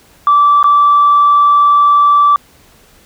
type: tone with dropouts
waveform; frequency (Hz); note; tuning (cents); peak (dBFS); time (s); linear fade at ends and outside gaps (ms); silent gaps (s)
sine; 1162; D6; -19; -4; 0.27-2.36; 1; 0.629-0.642
effects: tanh soft clip ceiling -1 dBFS + pink hiss -46 dBFS RMS until 3.05 s